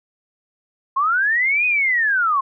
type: linear two-way sweep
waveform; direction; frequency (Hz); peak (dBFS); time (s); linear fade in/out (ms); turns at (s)
sine; up then down; 1046.5 to 2514 to 1046.5; -15; 0.96-2.41; 10; 1.66
effects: none